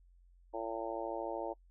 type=harmonic tone; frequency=113.3 Hz; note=A#2; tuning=49 cents flat; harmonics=3 / 4 / 5 / 6 / 7 / 8; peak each=-43 / -44 / -41 / -44 / -45 / -44 dBFS; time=0.53-1.54 s; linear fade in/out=20 ms; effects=noise-tail reverb RT60 0.1 s tail -25 dB re dry + added 44 Hz sine -60 dBFS peak until 1.7 s